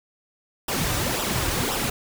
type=noise with flanger; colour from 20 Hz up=pink; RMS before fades=-25 dBFS; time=0.68-1.9 s; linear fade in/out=5 ms; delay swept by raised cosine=0.45 to 4.75 ms; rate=1.9 Hz; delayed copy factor=-0.65; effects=none